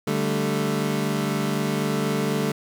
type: chord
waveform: 25% pulse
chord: D suspended fourth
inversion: none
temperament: equal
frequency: 146.83 / 196 / 220 Hz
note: D3 / G3 / A3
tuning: 0 / 0 / 0 cents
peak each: -23 dBFS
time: 0.07-2.52 s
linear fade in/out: 5 ms
effects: none